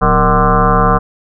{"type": "tone with frequency modulation", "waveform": "sine", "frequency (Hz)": 610, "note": "D#5", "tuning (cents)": -34, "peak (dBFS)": -7, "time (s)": [0.01, 0.99], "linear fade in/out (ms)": 20, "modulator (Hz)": 144, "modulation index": 5, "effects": []}